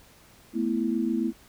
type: chord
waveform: sine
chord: A suspended second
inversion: none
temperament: just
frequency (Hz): 220 / 247.5 / 330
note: A3 / B3 / E4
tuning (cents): 0 / +4 / +2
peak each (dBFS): -28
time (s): 0.53-1.33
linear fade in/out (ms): 50
effects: pink hiss -55 dBFS RMS until 1.48 s